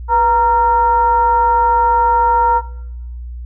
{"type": "tone with frequency modulation", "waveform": "sine", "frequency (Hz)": 932.3, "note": "A#5", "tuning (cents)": 0, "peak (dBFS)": -9, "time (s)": [0.08, 2.62], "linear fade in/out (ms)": 50, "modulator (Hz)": 443, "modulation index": 0.51, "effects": ["noise-tail reverb RT60 0.9 s tail -22 dB re dry", "added 60 Hz sine -25 dBFS peak until 3.45 s"]}